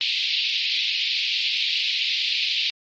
white band-pass noise, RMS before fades -24 dBFS, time 0.01-2.7 s, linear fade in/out 0 ms, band 2400 to 4400 Hz, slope 48 dB/octave, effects MP3 32 kbps

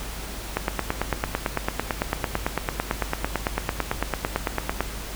click train, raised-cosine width 0.5 ms, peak -7 dBFS, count 39, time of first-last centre 0.57-4.806 s, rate 8.97 Hz, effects added 50 Hz sine -34 dBFS peak until 5.15 s + pink hiss -36 dBFS RMS until 5.15 s

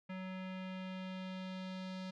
square tone with low-pass filter sweep, 186.8 Hz, F#3, 17 cents sharp, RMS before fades -44 dBFS, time 0.09-2.11 s, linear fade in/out 10 ms, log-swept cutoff 2400 to 4400 Hz, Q 2, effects none

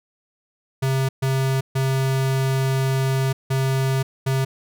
square tone bursts at uneven times, 133.4 Hz, C3, 34 cents sharp, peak -19 dBFS, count 5, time 0.82-1.09 / 1.22-1.61 / 1.75-3.33 / 3.5-4.03 / 4.26-4.45 s, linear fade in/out 10 ms, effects none

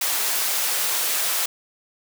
white high-pass noise, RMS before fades -23 dBFS, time 0.01-1.46 s, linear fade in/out 5 ms, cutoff 490 Hz, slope 12 dB/octave, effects none

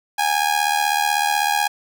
sawtooth tone with amplitude modulation, 822 Hz, G#5, 18 cents flat, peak -10 dBFS, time 0.18-1.68 s, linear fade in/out 10 ms, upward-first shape sine, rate 76.1 Hz, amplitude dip 75%, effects none

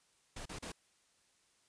pink noise bursts, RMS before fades -45 dBFS, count 3, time 0.36-0.72 s, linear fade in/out 5 ms, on 96 ms, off 36 ms, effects white hiss -72 dBFS RMS until 1.68 s + resampled to 22050 Hz

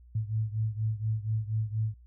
sine beating tone pair, 108.1 / 112.3 Hz, A2 / A2, -30 / +36 cents, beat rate 4.2 Hz, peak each -30 / -33 dBFS, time 0.15-1.94 s, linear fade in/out 5 ms, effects noise-tail reverb RT60 0.1 s tail -20 dB re dry + added 60 Hz sine -51 dBFS peak until 2.06 s

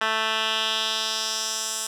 10% pulse tone with band-pass filter sweep, 220 Hz, A3, in tune, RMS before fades -26 dBFS, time 0.01-1.87 s, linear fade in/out 5 ms, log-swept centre 2000 to 7900 Hz, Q 1.9, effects none

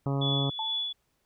harmonic tone, 138.59 Hz, C#3, in tune, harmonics 1 / 2 / 3 / 4 / 5 / 6 / 7 / 8 / 9, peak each -27 / -33 / -37 / -39 / -41 / -43 / -44 / -45 / -46 dBFS, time 0.06-0.5 s, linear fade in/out 2 ms
sine tone with tremolo, 3425 Hz, A7, 47 cents flat, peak -27 dBFS, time 0.21-0.93 s, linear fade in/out 10 ms, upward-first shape sine, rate 2.3 Hz, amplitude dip 60%
sine tone with exponential decay, 880 Hz, A5, in tune, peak -29 dBFS, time 0.59-0.93 s, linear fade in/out 2 ms, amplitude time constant 72 ms
effects pink hiss -74 dBFS RMS until 1.25 s

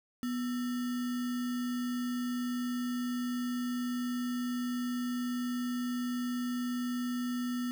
sine tone with sample-and-hold, 245.7 Hz, B3, 9 cents flat, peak -31 dBFS, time 0.23-7.71 s, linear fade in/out 0 ms, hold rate 1575 Hz, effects none

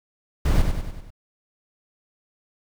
brown noise with echo, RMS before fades -18 dBFS, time 0.45-0.62 s, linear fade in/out 5 ms, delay 97 ms, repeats 5, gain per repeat -5 dB, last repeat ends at 1.105 s, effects none

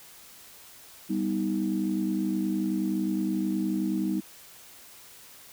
sine chord, G augmented, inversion none, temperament equal with one note detuned, 196 / 246.9 / 315.1 Hz, G3 / B3 / D#4, 0 / 0 / +22 cents, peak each -28 / -32 / -28 dBFS, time 1.09-4.21 s, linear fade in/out 20 ms, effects tanh soft clip ceiling -16 dBFS + white hiss -50 dBFS RMS until 5.52 s

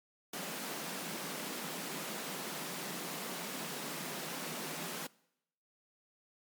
pink high-pass noise, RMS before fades -41 dBFS, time 0.33-5.07 s, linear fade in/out 5 ms, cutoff 150 Hz, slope 96 dB/octave, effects noise-tail reverb RT60 0.8 s tail -23 dB re dry + MP3 96 kbps

